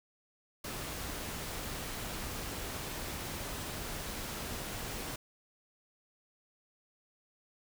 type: noise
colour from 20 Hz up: pink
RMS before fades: -40 dBFS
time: 0.64-5.16 s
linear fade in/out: 5 ms
effects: none